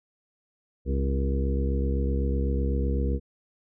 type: harmonic tone with a mistuned harmonic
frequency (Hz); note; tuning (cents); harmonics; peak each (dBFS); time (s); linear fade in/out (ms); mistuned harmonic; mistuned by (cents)
67.9; C#2; -35; 1 / 2 / 3 / 4 / 5 / 6 / 7; -24 / -34 / -33 / -35 / -39 / -38 / -35; 0.85-3.2; 50; 5; +42
effects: none